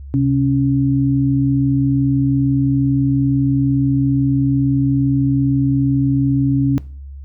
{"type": "tone pair together", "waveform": "sine", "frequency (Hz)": [131.31, 277.2], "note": ["C3", "C#4"], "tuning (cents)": [7, 0], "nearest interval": "octave + minor second", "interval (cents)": 1293, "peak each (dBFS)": -15, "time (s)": [0.14, 6.78], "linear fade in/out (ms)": 0, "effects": ["noise-tail reverb RT60 0.4 s tail -19 dB re dry", "added 69 Hz sine -30 dBFS peak until 7.24 s"]}